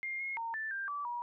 sine tone with pitch steps, 2118 / 2155 / 918 / 1763 / 1587 / 1156 / 959 Hz, C7 / C#7 / A#5 / A6 / G6 / D6 / A#5, +21 / -49 / -27 / +3 / +21 / -28 / +49 cents, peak -35 dBFS, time 0.03-1.22 s, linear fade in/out 0 ms, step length 170 ms, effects none

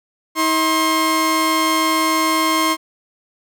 sawtooth tone pair together, 319.3 / 1064.7 Hz, D#4 / C6, +45 / +30 cents, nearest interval octave + major sixth, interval 2085 cents, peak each -15 / -13 dBFS, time 0.35-2.77 s, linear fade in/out 50 ms, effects none

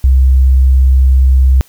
sine tone with vibrato, 65.41 Hz, C2, in tune, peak -4 dBFS, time 0.04-1.61 s, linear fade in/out 0 ms, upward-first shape triangle, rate 17 Hz, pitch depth 8 cents each way, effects white hiss -46 dBFS RMS until 1.68 s

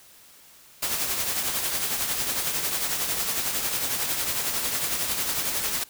white noise with tremolo, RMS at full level -25 dBFS, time 0.82-5.84 s, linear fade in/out 10 ms, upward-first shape triangle, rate 11 Hz, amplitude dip 50%, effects white hiss -52 dBFS RMS until 5.89 s

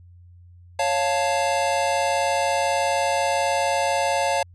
square chord, Db augmented, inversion none, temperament equal, 554.4 / 698.5 / 880 Hz, Db5 / F5 / A5, 0 / 0 / 0 cents, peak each -25 dBFS, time 0.79-4.43 s, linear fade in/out 5 ms, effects added 88 Hz sine -45 dBFS peak until 4.54 s + resampled to 24000 Hz

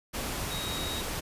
sine tone in noise, 3786 Hz, A#7, 26 cents sharp, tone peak -36 dBFS, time 0.5-1.02 s, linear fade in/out 20 ms, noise pink, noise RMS -34 dBFS, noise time 0.13-1.21 s, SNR -5 dB, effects resampled to 32000 Hz

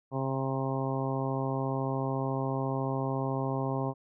harmonic tone with a mistuned harmonic, 134 Hz, C3, 42 cents sharp, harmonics 1 / 2 / 3 / 4 / 5 / 6 / 7 / 8, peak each -32 / -35 / -37 / -38 / -39 / -40 / -40 / -41 dBFS, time 0.11-3.94 s, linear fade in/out 50 ms, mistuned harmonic 8, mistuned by -24 cents, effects none

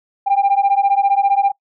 sine beating tone pair, 788 / 803 Hz, G5 / G5, +9 / +41 cents, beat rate 15 Hz, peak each -13 dBFS, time 0.26-1.52 s, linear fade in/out 20 ms, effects noise-tail reverb RT60 0.1 s tail -23 dB re dry + tanh soft clip ceiling -8 dBFS

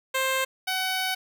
10% pulse tone pair in turn, 527 / 751.8 Hz, C5 / F#5, +12 / +27 cents, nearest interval tritone, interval 615 cents, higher second, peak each -15 / -17 dBFS, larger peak first, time 0.14-0.45 / 0.67-1.15 s, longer second, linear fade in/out 10 ms, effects none

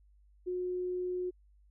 sine tone, 362.2 Hz, F#4, 37 cents flat, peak -32 dBFS, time 0.46-1.31 s, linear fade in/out 20 ms, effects added 50 Hz sine -60 dBFS peak until 1.7 s

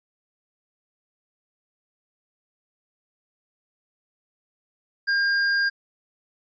square tone, 1608 Hz, G6, 44 cents sharp, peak -20 dBFS, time 5.07-5.7 s, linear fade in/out 20 ms, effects resampled to 16000 Hz

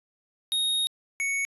square tone pair in turn, 3735 / 2221 Hz, A#7 / C#7, +3 / +3 cents, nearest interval major sixth, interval 900 cents, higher first, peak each -24 / -26 dBFS, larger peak first, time 0.52-0.87 / 1.2-1.45 s, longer first, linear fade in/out 0 ms, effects resampled to 32000 Hz

